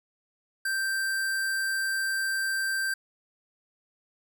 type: tone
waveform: square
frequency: 1568 Hz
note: G6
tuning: in tune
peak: -27 dBFS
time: 0.65-2.94 s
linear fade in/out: 5 ms
effects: none